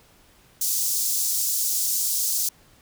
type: high-pass noise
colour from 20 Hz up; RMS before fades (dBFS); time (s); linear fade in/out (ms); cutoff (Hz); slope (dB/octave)
pink; -24; 0.61-2.49; 5; 5600; 24
effects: pink hiss -56 dBFS RMS until 2.81 s